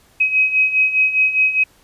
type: beating tone pair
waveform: sine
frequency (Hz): 2533 / 2537.9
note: D#7 / D#7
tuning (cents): +30 / +34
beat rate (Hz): 4.9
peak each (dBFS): -19 / -14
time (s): 0.2-1.64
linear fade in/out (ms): 10
effects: pink hiss -53 dBFS RMS until 1.83 s + resampled to 32000 Hz